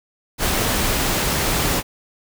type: noise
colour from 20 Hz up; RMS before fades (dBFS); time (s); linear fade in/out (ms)
pink; -20; 0.38-1.83; 50
effects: none